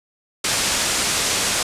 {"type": "low-pass noise", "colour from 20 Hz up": "white", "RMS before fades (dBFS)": -21, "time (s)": [0.44, 1.63], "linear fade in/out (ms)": 5, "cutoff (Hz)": 8800, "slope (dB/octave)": 24, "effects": ["resampled to 32000 Hz"]}